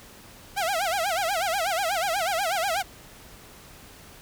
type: tone with vibrato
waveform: sawtooth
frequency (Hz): 725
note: F#5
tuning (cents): -35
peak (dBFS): -20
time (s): 0.56-2.83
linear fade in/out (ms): 20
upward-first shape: sine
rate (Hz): 8.2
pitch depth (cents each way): 210
effects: pink hiss -48 dBFS RMS until 4.21 s